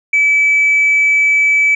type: tone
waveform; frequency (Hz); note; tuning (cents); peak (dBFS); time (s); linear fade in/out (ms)
sine; 2300; D7; -37; -7; 0.13-1.75; 5
effects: tanh soft clip ceiling -5 dBFS